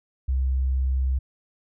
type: tone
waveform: sine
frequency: 65.41 Hz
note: C2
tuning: in tune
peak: -20 dBFS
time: 0.28-1.19 s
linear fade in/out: 10 ms
effects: none